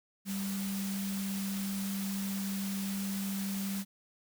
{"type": "tone in noise", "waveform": "sine", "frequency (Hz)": 196.2, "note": "G3", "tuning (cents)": 2, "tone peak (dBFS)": -33, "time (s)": [0.25, 3.85], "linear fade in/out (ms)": 50, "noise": "white", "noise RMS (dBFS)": -42, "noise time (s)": [0.25, 3.85], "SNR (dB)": 6, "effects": []}